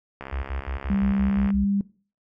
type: click train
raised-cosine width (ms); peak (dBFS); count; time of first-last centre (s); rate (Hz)
0.5; -20; 89; 0.21-1.504; 68
type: tone bursts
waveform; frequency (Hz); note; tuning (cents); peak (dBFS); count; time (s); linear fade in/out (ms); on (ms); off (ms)
sine; 65.41; C2; 0; -26; 8; 0.32-1.648; 10; 110; 64
type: tone with pitch glide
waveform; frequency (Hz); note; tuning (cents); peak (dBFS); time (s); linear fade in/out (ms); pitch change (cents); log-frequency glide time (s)
sine; 197.5 to 199.45; G3 to G3; +13 to +30; -20; 0.9-1.81; 2; +17; 1.01-1.61
effects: noise-tail reverb RT60 0.4 s tail -20 dB re dry